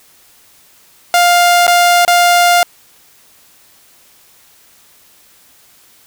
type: tone with dropouts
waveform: sawtooth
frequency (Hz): 702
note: F5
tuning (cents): +9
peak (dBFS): -3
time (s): 1.14-2.63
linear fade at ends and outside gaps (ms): 1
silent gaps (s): 1.668-1.678 / 2.05-2.078
effects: white hiss -47 dBFS RMS until 6.06 s